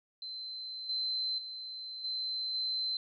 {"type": "tone with level steps", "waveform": "sine", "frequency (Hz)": 4079, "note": "C8", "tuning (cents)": -45, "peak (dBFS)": [-39, -31, -40, -33, -31], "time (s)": [0.22, 2.97], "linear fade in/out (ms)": 2, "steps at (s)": [0.89, 1.38, 2.04, 2.54], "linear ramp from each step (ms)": 5, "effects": []}